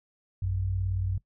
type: tone pair together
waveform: sine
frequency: 56.01 / 94.2 Hz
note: A1 / F#2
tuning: +32 / +32 cents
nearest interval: major sixth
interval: 900 cents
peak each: -33 / -27 dBFS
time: 0.42-1.18 s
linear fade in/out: 5 ms
effects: noise-tail reverb RT60 0.1 s tail -19 dB re dry